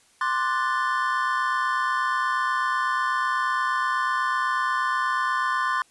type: chord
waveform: triangle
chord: D dominant seventh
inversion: third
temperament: equal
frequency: 1046.5 / 1174.7 / 1480 / 1760 Hz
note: C6 / D6 / F#6 / A6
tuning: 0 / 0 / 0 / 0 cents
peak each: -23 / -27 / -28 / -27 dBFS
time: 0.21-5.82 s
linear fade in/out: 2 ms
effects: white hiss -59 dBFS RMS until 5.9 s + resampled to 24000 Hz